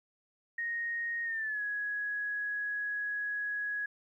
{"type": "tone with pitch glide", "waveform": "sine", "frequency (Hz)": [1864.7, 1670.9], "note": ["A#6", "G#6"], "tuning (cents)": [0, 10], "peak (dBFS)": -32, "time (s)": [0.58, 3.86], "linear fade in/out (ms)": 5, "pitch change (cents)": -190, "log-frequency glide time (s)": [1.24, 1.62], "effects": ["12-bit"]}